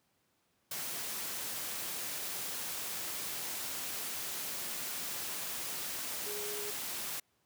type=tone in noise; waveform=sine; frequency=415.3 Hz; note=G#4; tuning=in tune; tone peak=-42 dBFS; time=6.26-6.71 s; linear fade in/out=5 ms; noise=white; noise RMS=-39 dBFS; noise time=0.71-7.2 s; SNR=-6 dB; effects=pink hiss -75 dBFS RMS until 7.45 s + high-pass 100 Hz 12 dB/octave